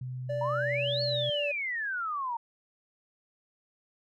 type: tone with pitch glide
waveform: sine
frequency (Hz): 127.1 to 125.93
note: C3 to B2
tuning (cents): -50 to +34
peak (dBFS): -34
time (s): 0.01-1.3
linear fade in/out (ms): 5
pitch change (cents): -16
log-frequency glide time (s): 0.9-1.05
type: tone with vibrato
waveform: triangle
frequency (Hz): 580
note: D5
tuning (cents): -22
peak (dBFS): -28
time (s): 0.29-1.52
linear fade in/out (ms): 10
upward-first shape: triangle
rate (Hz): 1.3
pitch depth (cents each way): 28
type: exponential two-way sweep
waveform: sine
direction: up then down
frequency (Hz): 909 to 4452 to 909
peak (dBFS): -30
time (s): 0.41-2.37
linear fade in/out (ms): 5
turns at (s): 1.02
effects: none